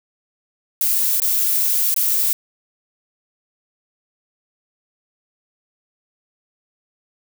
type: noise with dropouts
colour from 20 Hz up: violet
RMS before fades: -18 dBFS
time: 0.81-2.33 s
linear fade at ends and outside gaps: 1 ms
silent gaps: 1.201-1.219 / 1.942-1.963 s
effects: none